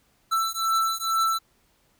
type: beating tone pair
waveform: square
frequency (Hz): 1329 / 1331.2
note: E6 / E6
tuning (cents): +14 / +17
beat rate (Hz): 2.2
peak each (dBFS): -26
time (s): 0.31-1.39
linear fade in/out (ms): 20
effects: pink hiss -65 dBFS RMS until 1.99 s